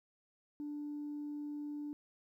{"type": "tone", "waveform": "sine", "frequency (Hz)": 294, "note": "D4", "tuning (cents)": 2, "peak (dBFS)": -38, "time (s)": [0.6, 1.93], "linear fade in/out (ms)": 0, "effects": ["tanh soft clip ceiling -36 dBFS", "13-bit"]}